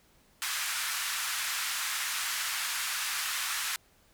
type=band-pass noise; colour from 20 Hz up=pink; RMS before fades=-33 dBFS; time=0.42-3.76 s; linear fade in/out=0 ms; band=1200 to 14000 Hz; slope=24 dB/octave; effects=pink hiss -64 dBFS RMS until 4.13 s